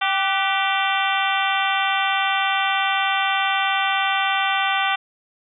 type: harmonic tone with a mistuned harmonic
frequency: 390.8 Hz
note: G4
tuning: 5 cents flat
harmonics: 2 / 3 / 4 / 5 / 6 / 7 / 8 / 9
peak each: -23 / -25 / -26 / -27 / -28 / -28 / -29 / -30 dBFS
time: 0.01-4.96 s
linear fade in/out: 10 ms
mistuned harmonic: 4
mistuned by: -64 cents
effects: none